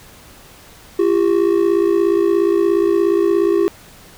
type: ring-modulated tone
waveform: triangle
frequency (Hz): 370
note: F#4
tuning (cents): 0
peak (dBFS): -7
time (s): 0.99-3.68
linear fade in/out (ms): 0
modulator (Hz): 28.5
effects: pink hiss -43 dBFS RMS until 4.17 s